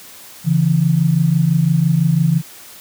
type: tone pair together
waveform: sine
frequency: 140.7 / 166.65 Hz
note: C#3 / E3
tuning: +26 / +19 cents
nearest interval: minor third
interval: 293 cents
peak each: -15 / -13 dBFS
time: 0.44-2.42 s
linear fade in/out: 50 ms
effects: white hiss -39 dBFS RMS until 2.8 s + high-pass 80 Hz 12 dB/octave